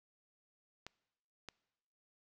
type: clicks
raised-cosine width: 0.2 ms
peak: -28 dBFS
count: 2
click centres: 0.866 / 1.487 s
effects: noise-tail reverb RT60 1.0 s tail -23 dB re dry